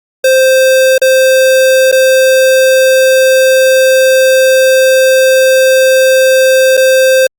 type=tone with dropouts; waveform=square; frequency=523.3 Hz; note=C5; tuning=in tune; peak=-5 dBFS; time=0.24-7.27 s; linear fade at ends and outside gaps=5 ms; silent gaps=0.981-1.016 / 1.916-1.924 / 6.77-6.774 s; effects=Opus 48 kbps